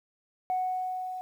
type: tone with level ramp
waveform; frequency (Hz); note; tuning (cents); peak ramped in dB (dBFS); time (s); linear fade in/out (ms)
sine; 740; F#5; 0; -24 to -34; 0.5-1.21; 0
effects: tanh soft clip ceiling -22 dBFS + 10-bit